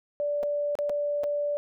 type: tone with dropouts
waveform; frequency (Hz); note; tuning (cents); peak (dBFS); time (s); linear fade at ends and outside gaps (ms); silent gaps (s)
sine; 583; D5; -13; -25; 0.2-1.57; 0; 0.43-0.434 / 0.753-0.788 / 0.895-0.899 / 1.235-1.24
effects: none